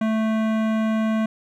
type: tone with hard clipping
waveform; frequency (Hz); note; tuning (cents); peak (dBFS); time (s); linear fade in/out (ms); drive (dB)
sine; 220; A3; 0; -21; 0.01-1.26; 5; 17
effects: none